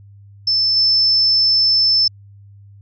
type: tone with level steps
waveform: sine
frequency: 5280 Hz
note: E8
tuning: 2 cents sharp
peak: -13 / -11 dBFS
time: 0.47-2.08 s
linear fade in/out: 5 ms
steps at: 0.76 s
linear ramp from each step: 10 ms
effects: added 100 Hz sine -40 dBFS peak until 2.81 s